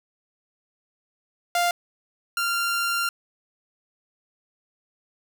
sawtooth tone pair in turn, 698.5 / 1386.9 Hz, F5 / F6, 0 / -12 cents, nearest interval octave, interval 1188 cents, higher second, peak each -16 / -19 dBFS, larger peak first, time 1.55-1.71 / 2.37-3.09 s, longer second, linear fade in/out 2 ms, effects none

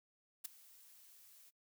blue noise with ADSR envelope, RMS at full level -40 dBFS, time 0.44-1.51 s, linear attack 13 ms, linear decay 9 ms, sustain -22 dB, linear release 26 ms, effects noise-tail reverb RT60 0.1 s tail -23 dB re dry

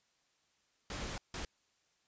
pink noise bursts at uneven times, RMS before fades -41 dBFS, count 2, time 0.9-1.18 / 1.34-1.45 s, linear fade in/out 2 ms, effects white hiss -75 dBFS RMS until 2.07 s + resampled to 16000 Hz

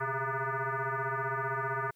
sine tone with frequency modulation, 142.2 Hz, C#3, 45 cents sharp, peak -30 dBFS, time 0-1.91 s, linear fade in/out 10 ms, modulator 269 Hz, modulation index 5.8, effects white hiss -72 dBFS RMS until 1.95 s

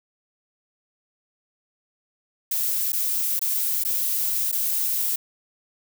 violet noise with dropouts, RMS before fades -24 dBFS, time 2.51-5.16 s, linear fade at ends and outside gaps 5 ms, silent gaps 2.921-2.93 / 3.393-3.414 / 3.838-3.849 / 4.516-4.525 s, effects none

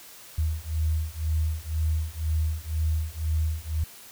sine beating tone pair, 77.78 / 79.78 Hz, D#2 / D#2, 0 / +44 cents, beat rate 2 Hz, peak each -27 dBFS, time 0.38-3.84 s, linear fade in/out 5 ms, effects white hiss -47 dBFS RMS until 4.11 s

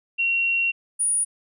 sine tone pair in turn, 2740 / 9635 Hz, F7 / D9, -34 / +43 cents, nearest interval octave + minor seventh, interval 2177 cents, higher second, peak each -19 dBFS, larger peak neither, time 0.18-0.72 / 0.99-1.25 s, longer first, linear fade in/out 20 ms, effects none

